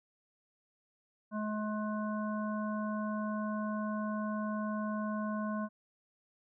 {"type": "harmonic tone", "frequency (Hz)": 212.8, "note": "G#3", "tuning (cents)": 42, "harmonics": [1, 3, 5, 7], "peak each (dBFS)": [-34, -41, -41, -46], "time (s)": [1.31, 5.69], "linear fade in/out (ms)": 50, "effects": []}